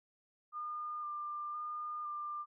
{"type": "tone with vibrato", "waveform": "sine", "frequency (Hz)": 1203, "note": "D6", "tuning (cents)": 41, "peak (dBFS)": -38, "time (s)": [0.52, 2.46], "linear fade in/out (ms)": 50, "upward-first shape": "square", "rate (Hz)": 0.98, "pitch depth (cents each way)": 15, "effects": []}